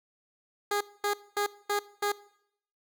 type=tone bursts; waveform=15% pulse; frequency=410.1 Hz; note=G#4; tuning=22 cents flat; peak=-20 dBFS; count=5; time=0.71-2.12 s; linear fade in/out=5 ms; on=98 ms; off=230 ms; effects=noise-tail reverb RT60 0.7 s tail -20 dB re dry